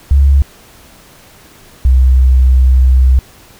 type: tone pair in turn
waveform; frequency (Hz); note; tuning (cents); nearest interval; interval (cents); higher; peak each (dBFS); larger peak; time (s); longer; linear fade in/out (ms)
sine; 69.3 / 64.2; C#2 / C2; 0 / -32; minor second; 132; first; -4; neither; 0.11-0.42 / 1.85-3.19; second; 0
effects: pink hiss -41 dBFS RMS until 3.59 s